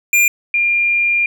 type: tone pair in turn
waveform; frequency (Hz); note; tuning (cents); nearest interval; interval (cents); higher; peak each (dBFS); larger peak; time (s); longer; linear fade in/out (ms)
square / sine; 2400 / 2400; D7 / D7; +37 / +37; unison; 0; neither; -10 / -12; first; 0.13-0.28 / 0.54-1.26; second; 2
effects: none